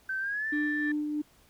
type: tone with pitch glide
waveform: sine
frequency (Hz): 1547 to 1766.8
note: G6 to A6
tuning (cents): -23 to +7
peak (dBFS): -29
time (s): 0.09-0.92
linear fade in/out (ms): 5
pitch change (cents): +230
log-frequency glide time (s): 0.19-0.47
type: tone with tremolo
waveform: sine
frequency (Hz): 298.9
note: D4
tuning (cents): +31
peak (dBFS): -26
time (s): 0.52-1.22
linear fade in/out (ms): 10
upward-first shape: sine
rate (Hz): 3.1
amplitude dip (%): 35
effects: tanh soft clip ceiling -20 dBFS + pink hiss -62 dBFS RMS until 1.49 s